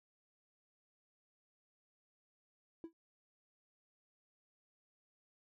triangle tone with exponential decay, 329.6 Hz, E4, in tune, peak -37 dBFS, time 2.84-2.93 s, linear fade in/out 1 ms, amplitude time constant 18 ms, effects tanh soft clip ceiling -38 dBFS

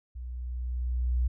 sine tone with level ramp, 61.5 Hz, B1, 7 cents flat, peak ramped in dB -36 to -22 dBFS, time 0.15-1.28 s, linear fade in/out 10 ms, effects none

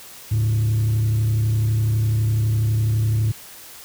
sine tone with frequency modulation, 109.1 Hz, A2, 14 cents flat, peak -14 dBFS, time 0.31-3.32 s, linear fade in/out 10 ms, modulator 32 Hz, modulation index 0.4, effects tanh soft clip ceiling -15 dBFS + white hiss -41 dBFS RMS until 3.84 s

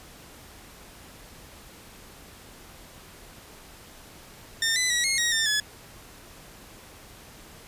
15% pulse tone with pitch steps, 1813 / 2004 / 1922 / 2153 / 1890 / 1799 / 1703 Hz, A#6 / B6 / B6 / C7 / A#6 / A6 / G#6, -49 / +25 / -48 / +49 / +23 / +38 / +43 cents, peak -16 dBFS, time 4.62-5.6 s, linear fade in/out 2 ms, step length 140 ms, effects pink hiss -48 dBFS RMS until 7.67 s + resampled to 32000 Hz

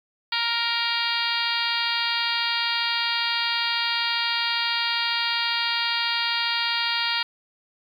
harmonic tone, 467.4 Hz, A#4, 5 cents sharp, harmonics 2 / 3 / 4 / 5 / 6 / 7 / 8 / 9 / 10, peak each -31 / -31 / -31 / -31 / -31 / -31 / -31 / -31 / -31 dBFS, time 0.32-7.23 s, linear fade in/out 5 ms, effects 9-bit

